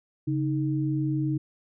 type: tone pair together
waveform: sine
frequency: 138.58 / 311.1 Hz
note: C#3 / D#4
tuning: 0 / 0 cents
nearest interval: octave + major second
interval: 1400 cents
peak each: -26 / -27 dBFS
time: 0.27-1.38 s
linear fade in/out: 10 ms
effects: none